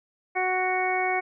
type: harmonic tone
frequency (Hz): 370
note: F#4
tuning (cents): 0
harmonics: 1 / 2 / 3 / 4 / 5 / 6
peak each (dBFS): -30 / -26 / -35 / -36 / -34 / -28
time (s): 0.35-1.21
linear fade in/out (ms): 20
effects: none